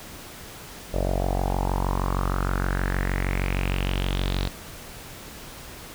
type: tone with low-pass filter sweep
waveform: sawtooth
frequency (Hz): 46.42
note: F#1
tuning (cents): +6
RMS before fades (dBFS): -25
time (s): 0.93-4.49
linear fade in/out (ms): 20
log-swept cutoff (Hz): 590 to 4100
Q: 4.9
effects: pink hiss -41 dBFS RMS until 5.94 s